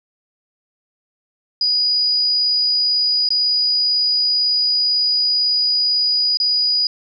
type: tone with dropouts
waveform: sine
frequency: 4919 Hz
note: D#8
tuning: 21 cents flat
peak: -14 dBFS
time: 1.61-6.87 s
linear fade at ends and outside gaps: 2 ms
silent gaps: 3.289-3.304 / 6.372-6.4 s
effects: none